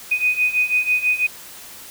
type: beating tone pair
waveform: sine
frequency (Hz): 2489 / 2495.1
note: D#7 / D#7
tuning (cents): 0 / +4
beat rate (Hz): 6.1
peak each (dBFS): -21 / -18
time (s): 0.11-1.27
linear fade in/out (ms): 10
effects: white hiss -39 dBFS RMS until 1.9 s

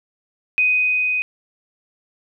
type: tone with level ramp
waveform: sine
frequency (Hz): 2500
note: D#7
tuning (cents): +8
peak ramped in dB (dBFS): -13 to -18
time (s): 0.58-1.22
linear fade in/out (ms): 0
effects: none

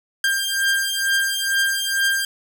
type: beating tone pair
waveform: sawtooth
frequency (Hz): 1593 / 1595.2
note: G6 / G6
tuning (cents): +27 / +30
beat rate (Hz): 2.2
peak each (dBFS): -18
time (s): 0.24-2.25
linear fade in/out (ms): 2
effects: none

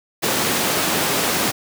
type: high-pass noise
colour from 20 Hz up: pink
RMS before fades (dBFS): -20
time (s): 0.22-1.52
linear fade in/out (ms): 20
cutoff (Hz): 200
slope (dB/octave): 12
effects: none

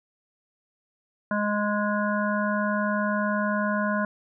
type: harmonic tone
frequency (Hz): 207.7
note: G#3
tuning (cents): 0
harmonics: 1 / 3 / 5 / 7 / 8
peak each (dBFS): -26 / -29 / -30 / -30 / -36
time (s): 1.31-4.05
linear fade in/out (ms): 2
effects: none

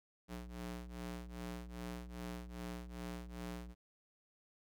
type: ring-modulated tone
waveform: sawtooth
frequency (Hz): 119.5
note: A#2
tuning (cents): +43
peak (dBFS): -37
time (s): 0.28-3.75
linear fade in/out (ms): 50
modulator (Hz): 61
effects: none

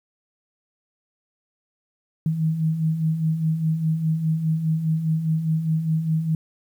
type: beating tone pair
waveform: sine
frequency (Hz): 155.5 / 160.4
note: D#3 / E3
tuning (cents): -1 / -47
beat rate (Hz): 4.9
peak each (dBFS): -28 / -20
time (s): 2.26-6.35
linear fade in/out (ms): 2
effects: 9-bit

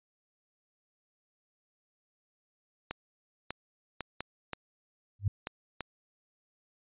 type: clicks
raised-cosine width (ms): 0.3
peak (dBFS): -19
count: 7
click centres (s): 2.91 / 3.506 / 4.007 / 4.206 / 4.533 / 5.471 / 5.807
type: tone with exponential growth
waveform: sine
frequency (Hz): 100.4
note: G2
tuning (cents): +42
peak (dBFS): -21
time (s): 5.19-5.28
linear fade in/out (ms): 5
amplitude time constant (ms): 18
effects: resampled to 8000 Hz

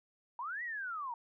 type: linear two-way sweep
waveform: sine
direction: up then down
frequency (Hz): 905 to 1975.5 to 905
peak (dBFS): -37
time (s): 0.39-1.14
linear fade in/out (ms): 2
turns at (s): 0.63
effects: none

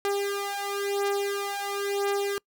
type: beating tone pair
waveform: sawtooth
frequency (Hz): 400.8 / 401.78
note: G4 / G4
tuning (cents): +38 / +43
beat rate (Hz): 0.98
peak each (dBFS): -26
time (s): 0.05-2.38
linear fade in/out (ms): 0
effects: noise-tail reverb RT60 0.1 s tail -26 dB re dry

